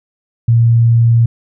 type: tone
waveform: sine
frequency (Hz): 116.4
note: A#2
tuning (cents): -2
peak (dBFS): -6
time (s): 0.48-1.26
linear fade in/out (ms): 5
effects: none